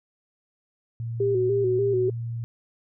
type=tone with pitch glide; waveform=sine; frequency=115.7 to 116.44 Hz; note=A#2 to A#2; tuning=-13 to -2 cents; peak=-28 dBFS; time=1-2.44 s; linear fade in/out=0 ms; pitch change=+11 cents; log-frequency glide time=1.37-2.05 s
type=tone with vibrato; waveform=sine; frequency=384.8 Hz; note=G4; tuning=32 cents flat; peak=-20 dBFS; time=1.2-2.1 s; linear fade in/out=5 ms; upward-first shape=square; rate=3.4 Hz; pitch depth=61 cents each way
effects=none